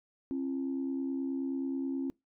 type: tone pair together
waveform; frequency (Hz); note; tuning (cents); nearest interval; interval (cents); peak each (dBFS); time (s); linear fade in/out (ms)
sine; 269 / 338.4; C4 / E4; +48 / +45; major third; 397; -31 / -38; 0.31-2.1; 0
effects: noise-tail reverb RT60 0.2 s tail -25 dB re dry + tanh soft clip ceiling -25 dBFS